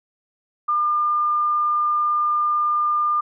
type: tone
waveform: sine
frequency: 1203 Hz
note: D6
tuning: 41 cents sharp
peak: -17 dBFS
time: 0.68-3.21 s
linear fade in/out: 10 ms
effects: none

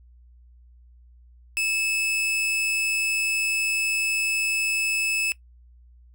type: tone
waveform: 40% pulse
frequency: 2608 Hz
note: E7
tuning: 19 cents flat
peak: -21 dBFS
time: 1.57-5.32 s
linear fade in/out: 0 ms
effects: noise-tail reverb RT60 0.1 s tail -18 dB re dry + added 60 Hz sine -49 dBFS peak until 6.14 s

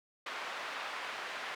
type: band-pass noise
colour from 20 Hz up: pink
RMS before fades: -41 dBFS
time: 0.26-1.55 s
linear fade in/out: 5 ms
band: 890 to 2700 Hz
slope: 12 dB/octave
effects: none

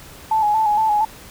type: tone with vibrato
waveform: sine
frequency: 857 Hz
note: A5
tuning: 46 cents flat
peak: -14 dBFS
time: 0.31-1.05 s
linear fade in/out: 5 ms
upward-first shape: square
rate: 4.3 Hz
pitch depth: 42 cents each way
effects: pink hiss -41 dBFS RMS until 1.3 s

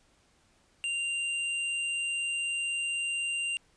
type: tone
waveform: square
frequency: 2782 Hz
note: F7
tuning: 7 cents flat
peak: -30 dBFS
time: 0.84-3.57 s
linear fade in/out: 0 ms
effects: pink hiss -66 dBFS RMS until 3.76 s + resampled to 22050 Hz

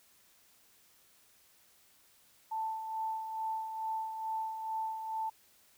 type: tone with tremolo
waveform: sine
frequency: 884 Hz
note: A5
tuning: 8 cents sharp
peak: -32 dBFS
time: 2.51-5.3 s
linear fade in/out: 10 ms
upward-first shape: sine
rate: 2.3 Hz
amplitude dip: 50%
effects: white hiss -65 dBFS RMS until 5.77 s

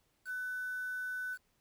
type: tone with quantisation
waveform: sine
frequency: 1500 Hz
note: F#6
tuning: 23 cents sharp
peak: -36 dBFS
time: 0.25-1.38 s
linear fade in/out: 50 ms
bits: 9
effects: pink hiss -75 dBFS RMS until 1.6 s

